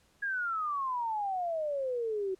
sine exponential sweep, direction down, 1661.2 to 370 Hz, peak -30 dBFS, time 0.22-2.35 s, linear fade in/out 10 ms, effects pink hiss -67 dBFS RMS until 2.39 s + low-pass 11000 Hz 12 dB/octave

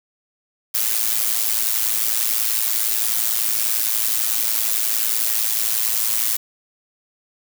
blue noise with amplitude modulation, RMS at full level -17 dBFS, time 0.74-6.37 s, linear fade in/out 10 ms, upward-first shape sine, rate 111 Hz, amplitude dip 75%, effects none

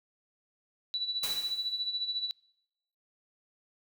sine tone with tremolo, 3949 Hz, B7, 1 cent flat, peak -28 dBFS, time 0.94-2.31 s, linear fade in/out 0 ms, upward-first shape sine, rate 14 Hz, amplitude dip 65%
white noise with exponential decay, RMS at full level -34 dBFS, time 1.23-1.88 s, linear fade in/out 5 ms, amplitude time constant 140 ms
effects noise-tail reverb RT60 0.8 s tail -26 dB re dry

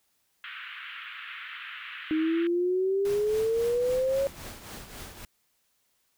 pink band-pass noise, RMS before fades -41 dBFS, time 0.44-2.47 s, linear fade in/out 0 ms, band 1300 to 3200 Hz, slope 48 dB/octave
sine exponential sweep, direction up, 310 to 554.4 Hz, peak -23 dBFS, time 2.11-4.27 s, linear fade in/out 0 ms
pink noise with tremolo, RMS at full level -40 dBFS, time 3.05-5.25 s, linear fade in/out 2 ms, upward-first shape triangle, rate 3.7 Hz, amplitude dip 65%
effects white hiss -72 dBFS RMS until 6.17 s

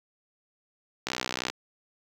click train, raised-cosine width 0.2 ms, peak -11 dBFS, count 28, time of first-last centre 1.07-1.5 s, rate 62.8 Hz, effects high-pass 80 Hz 12 dB/octave + 7-bit

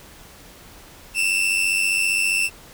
40% pulse tone pair together, 2624 / 2719 Hz, E7 / F7, -9 / -47 cents, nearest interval minor second, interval 62 cents, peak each -20 dBFS, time 1.14-2.5 s, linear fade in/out 50 ms, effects pink hiss -45 dBFS RMS until 2.73 s

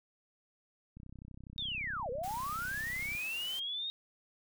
click train, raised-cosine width 5 ms, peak -37 dBFS, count 71, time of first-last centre 0.97-3.151 s, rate 32.1 Hz
sine linear two-way sweep, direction down then up, 3753 to 459.9 to 3753 Hz, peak -35 dBFS, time 1.58-3.9 s, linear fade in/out 0 ms, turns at 2.1 s
white noise, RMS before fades -48 dBFS, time 2.23-3.6 s, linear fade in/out 10 ms
effects none

